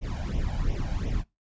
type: noise with flanger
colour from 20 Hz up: brown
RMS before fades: -28 dBFS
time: 0.01-1.24 s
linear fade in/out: 50 ms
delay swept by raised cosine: 0.33 to 1.33 ms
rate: 2.8 Hz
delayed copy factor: +0.8
effects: noise-tail reverb RT60 0.2 s tail -21 dB re dry + resampled to 16000 Hz